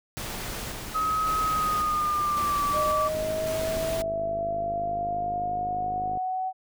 pink noise with tremolo, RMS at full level -34 dBFS, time 0.17-4.02 s, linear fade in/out 0 ms, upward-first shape square, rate 0.91 Hz, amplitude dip 30%
sine tone with pitch glide, 1271 to 1158.8 Hz, D#6 to D6, +36 to -24 cents, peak -23 dBFS, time 0.94-3.09 s, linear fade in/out 20 ms, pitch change -160 cents, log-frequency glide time 1.46-2.63 s
sine linear sweep, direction up, 608 to 754 Hz, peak -26 dBFS, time 2.72-6.53 s, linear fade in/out 50 ms
click train, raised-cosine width 2 ms, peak -25 dBFS, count 157, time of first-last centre 3.15-6.173 s, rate 51.6 Hz
effects none

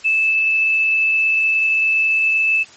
sine tone, 2625 Hz, E7, 8 cents flat, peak -13 dBFS, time 0.04-2.64 s, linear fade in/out 20 ms, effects white hiss -43 dBFS RMS until 2.76 s + MP3 32 kbps

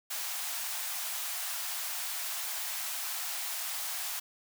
white high-pass noise, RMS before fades -36 dBFS, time 0.1-4.2 s, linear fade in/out 10 ms, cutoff 630 Hz, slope 96 dB/octave, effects none

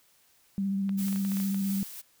sine tone with vibrato, 196 Hz, G3, in tune, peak -26 dBFS, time 0.58-1.83 s, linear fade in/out 0 ms, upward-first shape triangle, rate 15 Hz, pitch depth 28 cents each way
clicks, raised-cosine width 0.3 ms, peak -28 dBFS, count 9, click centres 0.893 / 1.083 / 1.128 / 1.16 / 1.25 / 1.318 / 1.37 / 1.401 / 1.545 s
blue noise with tremolo, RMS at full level -39 dBFS, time 0.97-2.02 s, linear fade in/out 20 ms, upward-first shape sine, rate 2.9 Hz, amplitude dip 40%
effects white hiss -64 dBFS RMS until 2.2 s

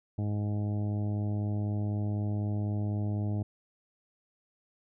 harmonic tone, 104 Hz, G#2, 3 cents sharp, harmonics 1 / 2 / 3 / 4 / 5 / 6 / 7 / 8, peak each -29 / -36 / -40 / -48 / -53 / -47 / -51 / -55 dBFS, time 0.18-3.43 s, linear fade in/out 5 ms, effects none

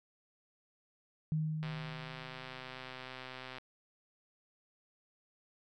sine tone with exponential decay, 156 Hz, D#3, 5 cents sharp, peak -29 dBFS, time 1.32-3.07 s, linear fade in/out 0 ms, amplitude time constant 380 ms
click train, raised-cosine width 0.3 ms, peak -29 dBFS, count 253, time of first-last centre 1.63-3.583 s, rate 129 Hz
effects none

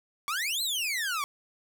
sawtooth exponential two-way sweep, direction up then down, 1104 to 4222 to 1104 Hz, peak -25 dBFS, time 0.28-1.24 s, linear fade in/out 0 ms, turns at 0.62 s, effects none

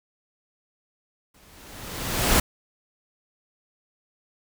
pink noise with exponential growth, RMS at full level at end -17 dBFS, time 1.34-2.4 s, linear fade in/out 5 ms, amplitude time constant 230 ms, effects none

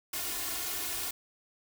white noise with comb filter, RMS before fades -35 dBFS, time 0.13-1.11 s, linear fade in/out 5 ms, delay 2.8 ms, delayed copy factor +0.95, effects none

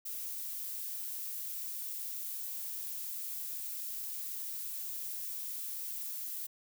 violet noise, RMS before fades -40 dBFS, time 0.05-6.47 s, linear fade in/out 10 ms, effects none

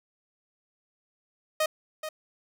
sawtooth tone with echo, 622.3 Hz, D#5, in tune, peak -19 dBFS, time 1.6-1.66 s, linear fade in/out 5 ms, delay 430 ms, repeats 1, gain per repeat -10 dB, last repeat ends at 2.09 s, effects none

